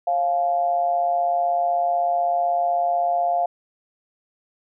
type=tone with amplitude modulation; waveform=sine; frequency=698.5 Hz; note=F5; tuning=in tune; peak=-15 dBFS; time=0.07-3.46 s; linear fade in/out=5 ms; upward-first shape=sine; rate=156 Hz; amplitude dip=65%; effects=none